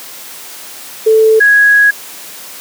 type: tone pair in turn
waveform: sine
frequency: 440.1 / 1661.6 Hz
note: A4 / G#6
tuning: 0 / 0 cents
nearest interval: octave + major seventh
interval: 2300 cents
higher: second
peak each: -4 dBFS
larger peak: neither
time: 1.06-1.4 / 1.4-1.91 s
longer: second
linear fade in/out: 10 ms
effects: white hiss -30 dBFS RMS until 2.6 s + high-pass 200 Hz 12 dB/octave